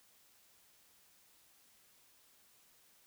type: silence
effects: white hiss -67 dBFS RMS until 3.06 s

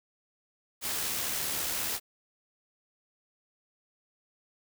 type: noise with amplitude modulation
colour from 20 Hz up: white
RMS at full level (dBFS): -31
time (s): 0.81-2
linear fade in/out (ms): 50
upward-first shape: sine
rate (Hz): 74.7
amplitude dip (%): 30
effects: none

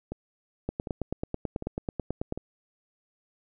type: two click trains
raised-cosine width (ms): 2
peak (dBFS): -16 / -21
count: 16 / 4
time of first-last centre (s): 0.69-2.324 / 0.12-2.376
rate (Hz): 9.18 / 1.33
effects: none

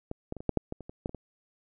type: clicks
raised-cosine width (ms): 2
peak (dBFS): -21 / -20 / -27 / -27 / -12 / -11 / -21 / -29 / -28 / -17 / -29 / -25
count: 12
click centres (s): 0.114 / 0.324 / 0.367 / 0.405 / 0.493 / 0.573 / 0.724 / 0.807 / 0.895 / 1.059 / 1.094 / 1.147
effects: none

